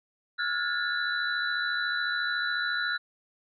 sine tone cluster, 1365 / 1439 / 1656 / 1752 / 3966 Hz, F6 / F#6 / G#6 / A6 / B7, -40 / -49 / -5 / -8 / +7 cents, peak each -37 / -29 / -35 / -37 / -34 dBFS, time 0.38-2.98 s, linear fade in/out 20 ms, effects none

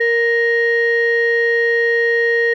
sine tone pair together, 466.2 / 1870 Hz, A#4 / A#6, 0 / +5 cents, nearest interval 2 octaves, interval 2405 cents, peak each -14 dBFS, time 0-2.54 s, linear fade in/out 10 ms, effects tanh soft clip ceiling -8 dBFS

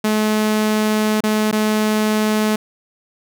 sawtooth tone with dropouts, 214.6 Hz, A3, 43 cents flat, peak -11 dBFS, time 0.04-2.56 s, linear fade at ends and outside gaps 5 ms, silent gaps 1.207-1.236 / 1.514-1.526 s, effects none

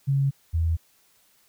sine tone pair in turn, 137.9 / 82.13 Hz, C#3 / E2, -9 / -6 cents, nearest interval major sixth, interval 897 cents, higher first, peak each -19 / -20 dBFS, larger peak first, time 0.07-0.31 / 0.53-0.77 s, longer neither, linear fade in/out 20 ms, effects white hiss -62 dBFS RMS until 1.48 s

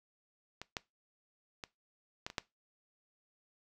clicks, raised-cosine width 0.2 ms, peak -25 / -18 / -24 / -21 / -28 / -16 dBFS, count 6, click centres 0.616 / 0.768 / 1.638 / 2.265 / 2.301 / 2.382 s, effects noise-tail reverb RT60 0.2 s tail -20 dB re dry

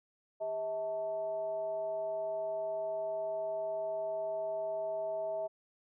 sine tone with frequency modulation, 644 Hz, E5, 41 cents flat, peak -33 dBFS, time 0.4-5.48 s, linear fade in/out 20 ms, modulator 242 Hz, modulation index 0.46, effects none

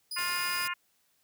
sawtooth tone, 4969 Hz, D#8, 3 cents flat, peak -32 dBFS, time 0.11-0.67 s, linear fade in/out 5 ms
harmonic tone, 353.1 Hz, F4, 19 cents sharp, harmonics 3 / 4 / 5 / 6 / 7 / 8, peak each -36 / -37 / -38 / -39 / -39 / -40 dBFS, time 0.16-0.74 s, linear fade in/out 10 ms
white noise, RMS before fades -40 dBFS, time 0.18-0.68 s, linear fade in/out 5 ms
effects white hiss -71 dBFS RMS until 1.23 s + high-pass 60 Hz 12 dB/octave

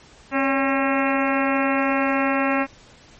harmonic tone with a mistuned harmonic, 270 Hz, C#4, 45 cents flat, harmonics 1 / 2 / 3 / 4 / 5 / 6 / 7 / 8 / 9 / 10, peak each -22 / -25 / -27 / -28 / -29 / -30 / -30 / -31 / -32 / -32 dBFS, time 0.31-2.67 s, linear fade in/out 50 ms, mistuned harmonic 2, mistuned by +59 cents, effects pink hiss -49 dBFS RMS until 3.19 s + MP3 32 kbps

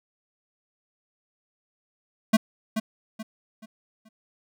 square tone with echo, 219.7 Hz, A3, 2 cents flat, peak -15 dBFS, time 2.33-2.37 s, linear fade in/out 10 ms, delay 430 ms, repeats 4, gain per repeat -9 dB, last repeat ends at 4.09 s, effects none

